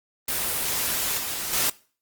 white noise with level steps, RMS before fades -26 / -30 / -23 dBFS, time 0.28-1.7 s, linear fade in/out 5 ms, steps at 1.18 / 1.53 s, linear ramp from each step 2 ms, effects noise-tail reverb RT60 0.4 s tail -21 dB re dry + Opus 24 kbps

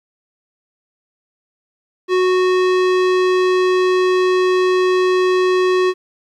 square tone, 368.3 Hz, F#4, 8 cents flat, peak -13 dBFS, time 2.08-5.94 s, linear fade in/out 50 ms, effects low-pass 4000 Hz 12 dB/octave + 9-bit

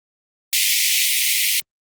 pink high-pass noise, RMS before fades -18 dBFS, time 0.53-1.6 s, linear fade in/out 0 ms, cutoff 2000 Hz, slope 96 dB/octave, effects Opus 32 kbps

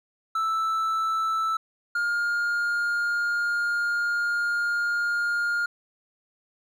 triangle tone pair in turn, 1319 / 1414.2 Hz, E6 / F6, +1 / +21 cents, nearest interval minor second, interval 120 cents, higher second, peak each -21 dBFS, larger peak neither, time 0.35-1.57 / 1.95-5.66 s, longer second, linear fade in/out 5 ms, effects none

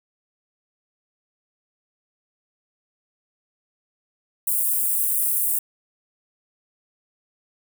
white high-pass noise, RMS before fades -22 dBFS, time 4.47-5.59 s, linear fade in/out 5 ms, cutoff 8600 Hz, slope 48 dB/octave, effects none

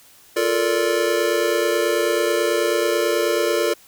square chord, Bb major seventh, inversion second, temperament just, 349.6 / 437 / 466.2 / 582.7 Hz, F4 / A4 / Bb4 / D5, +2 / -12 / 0 / -14 cents, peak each -24 dBFS, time 0.36-3.74 s, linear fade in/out 10 ms, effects white hiss -50 dBFS RMS until 3.87 s

